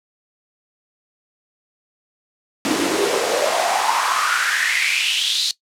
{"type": "noise with high-pass filter sweep", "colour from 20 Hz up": "pink", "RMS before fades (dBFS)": -19, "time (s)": [2.65, 5.51], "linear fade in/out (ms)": 0, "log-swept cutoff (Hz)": [270, 4200], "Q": 5.3, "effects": ["noise-tail reverb RT60 0.1 s tail -18 dB re dry", "low-pass 9000 Hz 12 dB/octave"]}